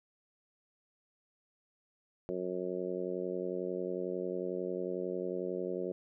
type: harmonic tone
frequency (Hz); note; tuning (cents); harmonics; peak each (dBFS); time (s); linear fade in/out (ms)
91.1; F#2; -26; 2 / 3 / 4 / 5 / 6 / 7; -43 / -45 / -37 / -40 / -41 / -47; 2.29-5.92; 0
effects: none